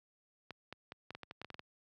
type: clicks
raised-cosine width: 0.3 ms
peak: -29 dBFS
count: 12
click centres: 0.507 / 0.726 / 0.921 / 1.106 / 1.15 / 1.233 / 1.311 / 1.416 / 1.446 / 1.503 / 1.544 / 1.594 s
effects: high-pass 80 Hz 12 dB/octave